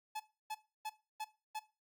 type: tone bursts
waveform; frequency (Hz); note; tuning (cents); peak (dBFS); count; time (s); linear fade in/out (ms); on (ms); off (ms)
45% pulse; 861; A5; -38; -39; 5; 0.15-1.595; 10; 49; 300
effects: noise-tail reverb RT60 0.3 s tail -17 dB re dry